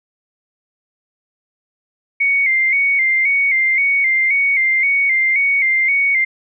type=tone with vibrato; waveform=sine; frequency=2162 Hz; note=C#7; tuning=44 cents flat; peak=-12 dBFS; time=2.2-6.25 s; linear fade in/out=10 ms; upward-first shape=square; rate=1.9 Hz; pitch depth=54 cents each way; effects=none